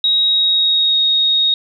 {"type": "tone with pitch glide", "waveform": "sine", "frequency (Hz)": [3800, 3750], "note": ["A#7", "A#7"], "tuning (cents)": [33, 10], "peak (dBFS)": -11, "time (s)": [0.04, 1.54], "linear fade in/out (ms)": 2, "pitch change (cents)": -23, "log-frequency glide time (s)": [0.22, 0.94], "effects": []}